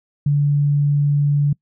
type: tone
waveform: sine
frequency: 144.5 Hz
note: D3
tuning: 28 cents flat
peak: -13 dBFS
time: 0.26-1.53 s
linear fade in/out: 5 ms
effects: noise-tail reverb RT60 0.1 s tail -25 dB re dry